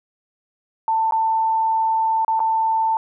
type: tone with dropouts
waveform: sine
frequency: 891 Hz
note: A5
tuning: 22 cents sharp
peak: -16 dBFS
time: 0.88-2.97 s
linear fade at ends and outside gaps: 1 ms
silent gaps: 1.11-1.122 / 2.248-2.28 / 2.394-2.402 s
effects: none